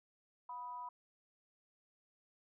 sine tone with amplitude modulation, 984 Hz, B5, 7 cents flat, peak -40 dBFS, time 0.49-0.89 s, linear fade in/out 5 ms, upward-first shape sine, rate 269 Hz, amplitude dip 60%, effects none

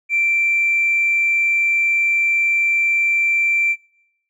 triangle tone with tanh clipping, 2349 Hz, D7, in tune, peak -15 dBFS, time 0.09-3.76 s, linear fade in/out 50 ms, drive 4 dB, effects noise-tail reverb RT60 0.8 s tail -22 dB re dry

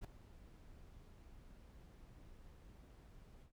brown noise with ADSR envelope, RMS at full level -43 dBFS, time 0.01-3.52 s, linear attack 36 ms, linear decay 3 ms, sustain -16 dB, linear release 96 ms, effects none

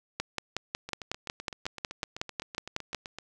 two click trains, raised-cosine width 0.2 ms, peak -13 / -22 dBFS, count 16 / 19, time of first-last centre 0.2-2.947 / 0.89-3.186 s, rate 5.46 / 7.84 Hz, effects none

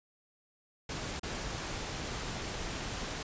pink noise with dropouts, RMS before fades -38 dBFS, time 0.89-3.23 s, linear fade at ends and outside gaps 5 ms, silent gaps 1.196-1.231 s, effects resampled to 16000 Hz

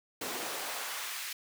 pink noise with high-pass filter sweep, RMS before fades -38 dBFS, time 0.21-1.33 s, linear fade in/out 5 ms, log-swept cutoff 280 to 2200 Hz, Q 0.93, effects none

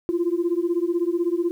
sine beating tone pair, 337.1 / 353.1 Hz, E4 / F4, +39 / +19 cents, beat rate 16 Hz, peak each -22 dBFS, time 0.09-1.51 s, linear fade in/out 0 ms, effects tanh soft clip ceiling -14 dBFS + 9-bit

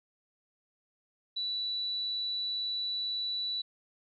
sine tone, 3951 Hz, B7, in tune, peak -31 dBFS, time 1.36-3.62 s, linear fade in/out 10 ms, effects none

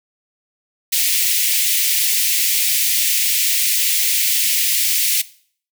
white high-pass noise, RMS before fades -17 dBFS, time 0.92-5.22 s, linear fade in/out 10 ms, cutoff 2000 Hz, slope 48 dB/octave, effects noise-tail reverb RT60 0.5 s tail -18 dB re dry

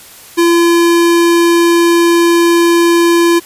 square tone, 340.7 Hz, F4, 43 cents flat, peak -7 dBFS, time 0.37-3.4 s, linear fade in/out 20 ms, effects white hiss -36 dBFS RMS until 3.45 s + resampled to 32000 Hz

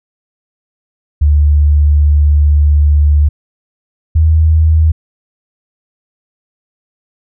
sine tone pair in turn, 73.7 / 79.24 Hz, D2 / D#2, +7 / +32 cents, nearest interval minor second, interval 125 cents, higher second, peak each -5 dBFS, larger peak neither, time 1.21-3.29 / 4.15-4.92 s, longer first, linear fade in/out 10 ms, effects none

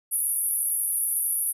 pink band-pass noise, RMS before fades -26 dBFS, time 0.11-1.53 s, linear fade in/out 20 ms, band 9900 to 12000 Hz, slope 96 dB/octave, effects none

